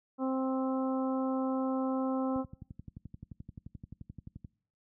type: harmonic tone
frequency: 262.6 Hz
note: C4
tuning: 6 cents sharp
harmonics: 1 / 2 / 3 / 4 / 5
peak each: -30 / -36 / -40 / -42 / -44 dBFS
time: 0.18-2.45 s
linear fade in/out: 50 ms
type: click train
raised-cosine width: 5 ms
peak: -31 dBFS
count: 25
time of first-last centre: 2.36-4.447 s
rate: 11.5 Hz
effects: noise-tail reverb RT60 0.6 s tail -26 dB re dry + high-pass 60 Hz 12 dB/octave